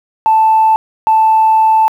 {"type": "tone bursts at uneven times", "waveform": "sine", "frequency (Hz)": 880, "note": "A5", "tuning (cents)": 0, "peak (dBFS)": -5, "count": 2, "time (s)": [[0.26, 0.76], [1.07, 1.88]], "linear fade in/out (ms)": 0, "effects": ["tanh soft clip ceiling -2 dBFS", "7-bit"]}